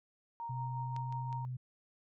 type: tone with tremolo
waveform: sine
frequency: 931 Hz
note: A#5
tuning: 2 cents flat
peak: -38 dBFS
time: 0.4-1.45 s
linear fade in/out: 0 ms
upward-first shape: sine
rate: 5.6 Hz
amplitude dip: 40%
type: tone with pitch glide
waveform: sine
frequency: 125.5 to 126.37 Hz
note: B2 to B2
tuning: +28 to +40 cents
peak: -37 dBFS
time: 0.49-1.57 s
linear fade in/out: 10 ms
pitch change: +12 cents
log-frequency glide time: 0.7-1.07 s
type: clicks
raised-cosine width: 0.2 ms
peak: -32 / -38 / -37 dBFS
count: 3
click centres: 0.964 / 1.125 / 1.328 s
effects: none